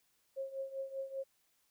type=tone with tremolo; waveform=sine; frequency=539 Hz; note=C#5; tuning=49 cents flat; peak=-35 dBFS; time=0.36-1.24 s; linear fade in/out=20 ms; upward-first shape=triangle; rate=5.1 Hz; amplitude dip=85%; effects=white hiss -75 dBFS RMS until 1.7 s